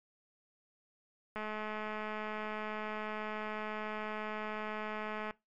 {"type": "click train", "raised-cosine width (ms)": 0.5, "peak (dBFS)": -25, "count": 846, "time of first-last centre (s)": [1.36, 5.309], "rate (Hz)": 214, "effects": ["noise-tail reverb RT60 0.2 s tail -21 dB re dry", "MP3 64 kbps"]}